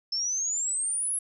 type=exponential sweep; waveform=sine; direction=up; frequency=5274 to 10930 Hz; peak=-26 dBFS; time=0.12-1.19 s; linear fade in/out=5 ms; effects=none